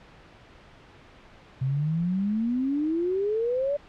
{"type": "exponential sweep", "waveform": "sine", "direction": "up", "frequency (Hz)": [128, 587.3], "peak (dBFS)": -23, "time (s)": [1.61, 3.77], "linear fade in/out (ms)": 10, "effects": ["pink hiss -51 dBFS RMS until 3.88 s", "low-pass 3000 Hz 12 dB/octave"]}